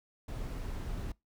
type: noise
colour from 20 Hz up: brown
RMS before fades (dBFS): -38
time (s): 0.28-1.12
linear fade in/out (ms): 5
effects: noise-tail reverb RT60 0.2 s tail -24 dB re dry